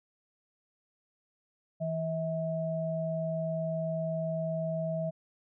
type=tone pair together; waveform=sine; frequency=162.84 / 645 Hz; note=E3 / E5; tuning=-21 / -38 cents; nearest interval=2 octaves; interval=2383 cents; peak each=-33 / -32 dBFS; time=1.8-5.11 s; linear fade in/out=20 ms; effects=none